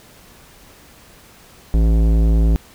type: tone with tanh clipping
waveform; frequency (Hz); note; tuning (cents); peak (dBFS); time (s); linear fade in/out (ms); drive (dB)
sine; 55; A1; 0; -13; 1.74-2.56; 0; 16
effects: pink hiss -46 dBFS RMS until 2.74 s